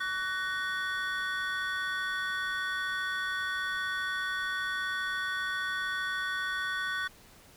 triangle tone cluster, 1134 / 1493 / 1860 / 3437 Hz, C#6 / F#6 / A#6 / A7, +39 / +15 / -4 / -41 cents, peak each -37 / -31 / -35 / -39 dBFS, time 0-7.08 s, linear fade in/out 10 ms, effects pink hiss -56 dBFS RMS until 7.56 s

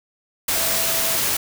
sine tone in noise, 659.3 Hz, E5, in tune, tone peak -31 dBFS, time 0.55-1.17 s, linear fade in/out 5 ms, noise white, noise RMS -21 dBFS, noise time 0.48-1.37 s, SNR -13 dB, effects none

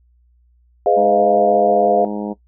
sine chord, F half-diminished seventh, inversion first, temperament equal with one note detuned, 415.3 / 505.1 / 622.3 / 698.5 Hz, Ab4 / Cb5 / Eb5 / F5, 0 / +39 / 0 / 0 cents, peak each -17 / -18 / -17 / -15 dBFS, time 0.86-2.05 s, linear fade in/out 2 ms
harmonic tone, 103.83 Hz, G#2, in tune, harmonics 2 / 3 / 4 / 5 / 6 / 7 / 8 / 9, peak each -24 / -28 / -30 / -32 / -34 / -35 / -36 / -37 dBFS, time 0.96-2.34 s, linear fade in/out 20 ms
effects noise-tail reverb RT60 0.1 s tail -18 dB re dry + added 60 Hz sine -52 dBFS peak until 2.47 s

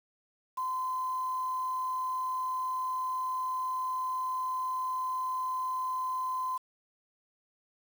sine tone with quantisation, 1026 Hz, C6, 34 cents flat, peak -30 dBFS, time 0.57-6.58 s, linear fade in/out 10 ms, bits 8, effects none

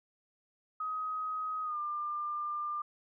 sine tone with pitch glide, 1260 to 1196.2 Hz, D#6 to D6, +21 to +31 cents, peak -33 dBFS, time 0.8-2.82 s, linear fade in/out 5 ms, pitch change -90 cents, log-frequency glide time 1.63-1.78 s, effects none

